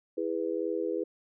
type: chord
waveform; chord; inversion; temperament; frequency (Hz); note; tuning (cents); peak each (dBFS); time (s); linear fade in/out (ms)
sine; E major; none; just; 329.6 / 412 / 494.4; E4 / G#4 / B4; 0 / -14 / +2; -33; 0.17-1.04; 10
effects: none